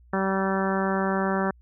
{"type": "harmonic tone with a mistuned harmonic", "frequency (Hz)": 192.5, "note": "G3", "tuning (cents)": -31, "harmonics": [1, 2, 3, 4, 5, 6, 7, 8, 9], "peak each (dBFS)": [-26, -29, -31, -32, -33, -34, -34, -35, -36], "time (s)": [0.13, 1.51], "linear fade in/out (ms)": 5, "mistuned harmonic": 9, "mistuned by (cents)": 16, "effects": ["added 60 Hz sine -51 dBFS peak until 1.61 s"]}